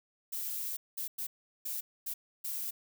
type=noise bursts at uneven times; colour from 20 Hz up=violet; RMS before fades=-37 dBFS; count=6; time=0.32-0.77 / 0.97-1.08 / 1.18-1.27 / 1.65-1.81 / 2.06-2.14 / 2.44-2.71 s; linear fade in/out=10 ms; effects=none